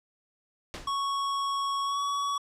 pink noise with exponential decay, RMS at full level -35 dBFS, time 0.74-1.05 s, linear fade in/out 0 ms, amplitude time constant 66 ms
square tone with pitch glide, 1108.7 to 1128.7 Hz, C#6 to C#6, 0 to +31 cents, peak -28 dBFS, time 0.87-2.38 s, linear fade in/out 5 ms, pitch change +31 cents, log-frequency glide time 1.84-2 s
effects low-pass 7000 Hz 12 dB/octave

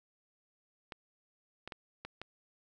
clicks, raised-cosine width 0.3 ms, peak -26 dBFS, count 5, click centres 0.922 / 1.676 / 1.722 / 2.05 / 2.216 s, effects none

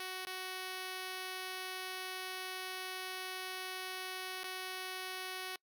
5% pulse tone with dropouts, 372.5 Hz, F#4, 12 cents sharp, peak -29 dBFS, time 0-5.56 s, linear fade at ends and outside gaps 2 ms, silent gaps 0.252-0.269 / 4.435-4.441 s, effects noise-tail reverb RT60 0.1 s tail -25 dB re dry

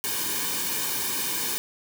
white noise with comb filter, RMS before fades -28 dBFS, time 0.04-1.58 s, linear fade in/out 0 ms, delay 1.5 ms, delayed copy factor -0.85, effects none

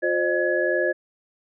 sine tone cluster, 355.5 / 525 / 608 / 1689 Hz, F4 / C5 / D#5 / G#6, +31 / +6 / -40 / +29 cents, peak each -25 dBFS, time 0.02-0.93 s, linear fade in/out 20 ms, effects none

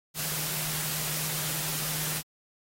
sine tone in noise, 154.9 Hz, D#3, 7 cents flat, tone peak -39 dBFS, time 0.14-2.23 s, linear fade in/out 50 ms, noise white, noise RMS -32 dBFS, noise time 0.14-2.23 s, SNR -10 dB, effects AAC 48 kbps

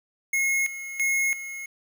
square tone with tremolo, 2165 Hz, C#7, 41 cents flat, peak -22 dBFS, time 0.33-1.66 s, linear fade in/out 5 ms, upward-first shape square, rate 1.5 Hz, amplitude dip 75%, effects 9-bit

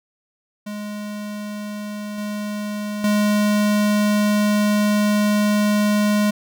square tone with level steps, 208.4 Hz, G#3, 6 cents sharp, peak -28 / -25 / -16 dBFS, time 0.66-6.31 s, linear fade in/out 10 ms, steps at 2.18 / 3.04 s, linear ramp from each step 2 ms, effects none

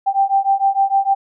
sine beating tone pair, 782 / 788.6 Hz, G5 / G5, -4 / +10 cents, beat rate 6.6 Hz, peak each -16 dBFS, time 0.06-1.15 s, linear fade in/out 20 ms, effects none

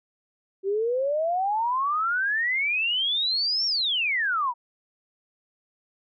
sine exponential two-way sweep, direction up then down, 378.3 to 5588 to 925 Hz, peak -22 dBFS, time 0.63-4.54 s, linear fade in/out 50 ms, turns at 3.66 s, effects none

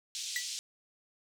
white band-pass noise, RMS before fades -39 dBFS, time 0.15-0.59 s, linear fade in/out 0 ms, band 3100 to 7100 Hz, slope 24 dB/octave
40% pulse tone with exponential decay, 1959 Hz, B6, 15 cents flat, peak -27 dBFS, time 0.36-0.48 s, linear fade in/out 1 ms, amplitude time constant 25 ms
effects none

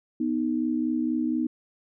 sine tone pair together, 246.9 / 311.1 Hz, B3 / D#4, 0 / 0 cents, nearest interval major third, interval 400 cents, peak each -26 dBFS, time 0.2-1.47 s, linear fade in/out 5 ms, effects none

